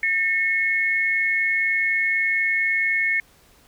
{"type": "tone pair together", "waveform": "sine", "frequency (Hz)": [1809.1, 2185], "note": ["A6", "C#7"], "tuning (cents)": [48, -26], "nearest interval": "minor third", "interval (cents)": 326, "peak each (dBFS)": [-23, -20], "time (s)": [0.03, 3.2], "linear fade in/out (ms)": 2, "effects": ["pink hiss -55 dBFS RMS until 3.67 s"]}